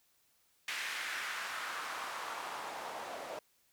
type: noise with band-pass filter sweep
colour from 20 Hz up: white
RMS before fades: -41 dBFS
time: 0.68-3.39 s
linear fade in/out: 2 ms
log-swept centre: 2100 to 610 Hz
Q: 1.9
effects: white hiss -72 dBFS RMS until 3.72 s